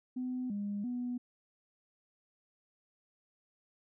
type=tone with pitch steps; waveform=sine; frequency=252.8 / 203.6 / 245.8 Hz; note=B3 / G#3 / B3; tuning=+41 / -34 / -8 cents; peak=-33 dBFS; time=0.16-1.18 s; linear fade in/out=10 ms; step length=340 ms; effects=tanh soft clip ceiling -29 dBFS